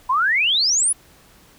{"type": "exponential sweep", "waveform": "sine", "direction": "up", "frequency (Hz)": [972, 10548], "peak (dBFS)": -15, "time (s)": [0.09, 0.93], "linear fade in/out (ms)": 10, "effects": ["pink hiss -51 dBFS RMS until 1.58 s"]}